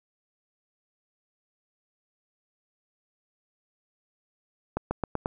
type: accelerating click train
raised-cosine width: 1 ms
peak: -13 dBFS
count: 5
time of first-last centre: 4.77-5.259 s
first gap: 140 ms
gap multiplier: 0.91
effects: none